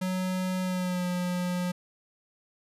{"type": "tone with pitch glide", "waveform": "square", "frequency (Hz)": [185, 179.11], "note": ["F#3", "F3"], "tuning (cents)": [0, 44], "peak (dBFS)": -28, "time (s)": [0.01, 1.72], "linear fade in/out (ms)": 10, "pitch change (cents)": -56, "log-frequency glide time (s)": [0.62, 1.06], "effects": ["resampled to 32000 Hz"]}